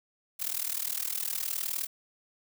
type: noise with amplitude modulation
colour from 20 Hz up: blue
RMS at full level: -29 dBFS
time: 0.39-1.87 s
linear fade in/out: 20 ms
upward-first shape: sine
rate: 39.5 Hz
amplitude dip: 90%
effects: none